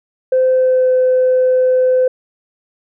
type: tone with pitch glide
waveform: sine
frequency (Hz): 516 to 510.7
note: C5 to C5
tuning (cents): -24 to -42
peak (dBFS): -8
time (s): 0.32-2.08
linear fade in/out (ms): 5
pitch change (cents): -18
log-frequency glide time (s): 0.51-0.91
effects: tanh soft clip ceiling -6 dBFS